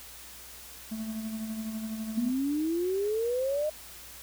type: tone with tremolo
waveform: triangle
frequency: 220 Hz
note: A3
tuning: in tune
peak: -29 dBFS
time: 0.91-2.31 s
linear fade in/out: 10 ms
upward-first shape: sine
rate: 12 Hz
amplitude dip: 45%
type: exponential sweep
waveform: sine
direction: up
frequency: 233.1 to 622.3 Hz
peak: -26 dBFS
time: 2.17-3.7 s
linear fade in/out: 10 ms
effects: added 60 Hz sine -56 dBFS peak until 4.22 s + white hiss -47 dBFS RMS until 4.22 s